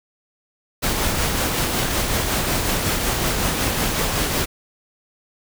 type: noise with tremolo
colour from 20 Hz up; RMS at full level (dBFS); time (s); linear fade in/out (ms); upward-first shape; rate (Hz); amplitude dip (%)
pink; -20; 0.82-4.46; 20; sine; 5.4; 30
effects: none